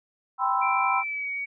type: chord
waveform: sine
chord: C major seventh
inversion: second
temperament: equal with one note detuned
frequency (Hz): 784 / 987.8 / 1039.3 / 1318.5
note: G5 / B5 / C6 / E6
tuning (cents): 0 / 0 / -12 / 0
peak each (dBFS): -27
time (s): 0.38-1.04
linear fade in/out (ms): 50
type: tone with pitch glide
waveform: sine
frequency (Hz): 2349 to 2252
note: D7 to C#7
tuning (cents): 0 to +27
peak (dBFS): -28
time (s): 0.61-1.46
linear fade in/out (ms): 20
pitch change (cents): -73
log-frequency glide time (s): 0.98-1.29
effects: none